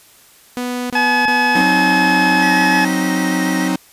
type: tone bursts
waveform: sawtooth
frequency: 246.9 Hz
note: B3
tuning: in tune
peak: -16 dBFS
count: 3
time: 0.57-1.61 s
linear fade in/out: 0 ms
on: 330 ms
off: 25 ms
type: harmonic tone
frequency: 854 Hz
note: G#5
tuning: 48 cents sharp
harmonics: 1 / 2 / 3 / 4 / 6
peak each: -16 / -16 / -21 / -31 / -27 dBFS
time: 0.95-2.85 s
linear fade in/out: 5 ms
type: chord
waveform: 45% pulse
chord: C diminished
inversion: second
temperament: equal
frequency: 185 / 261.6 / 311.1 Hz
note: Gb3 / C4 / Eb4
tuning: 0 / 0 / 0 cents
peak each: -20 dBFS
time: 1.55-3.76 s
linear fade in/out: 5 ms
type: tone with vibrato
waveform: square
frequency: 1899 Hz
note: A#6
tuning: 32 cents sharp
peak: -25 dBFS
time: 2.42-3.68 s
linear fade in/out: 5 ms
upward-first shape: sine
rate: 6.7 Hz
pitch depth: 36 cents each way
effects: white hiss -47 dBFS RMS until 3.92 s + resampled to 32000 Hz